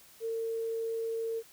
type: tone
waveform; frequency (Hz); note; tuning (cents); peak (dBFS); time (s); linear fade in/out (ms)
sine; 453.7; A#4; -47; -31; 0.2-1.43; 50
effects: white hiss -57 dBFS RMS until 1.52 s